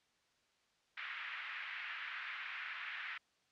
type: band-pass noise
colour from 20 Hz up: pink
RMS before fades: -45 dBFS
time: 0.97-3.18 s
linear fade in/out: 5 ms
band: 1500 to 2600 Hz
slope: 24 dB/octave
effects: white hiss -75 dBFS RMS until 3.51 s + low-pass 5000 Hz 12 dB/octave